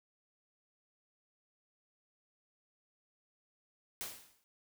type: noise with exponential decay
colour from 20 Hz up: white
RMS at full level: -39 dBFS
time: 4.01-4.44 s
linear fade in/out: 0 ms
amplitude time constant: 93 ms
effects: none